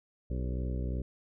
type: harmonic tone with a mistuned harmonic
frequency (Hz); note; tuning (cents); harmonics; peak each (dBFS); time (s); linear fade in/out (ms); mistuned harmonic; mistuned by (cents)
62.8; B1; +30; 1 / 2 / 3 / 4 / 5 / 6 / 7 / 8 / 9; -32 / -38 / -42 / -44 / -46 / -48 / -49 / -50 / -51; 0.3-1.02; 5; 7; -60
effects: none